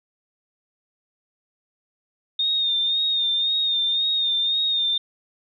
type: tone with vibrato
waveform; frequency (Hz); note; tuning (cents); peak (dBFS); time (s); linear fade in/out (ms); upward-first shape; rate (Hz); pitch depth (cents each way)
sine; 3667; A#7; -29; -19; 2.39-4.98; 5; sine; 1.9; 43
effects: none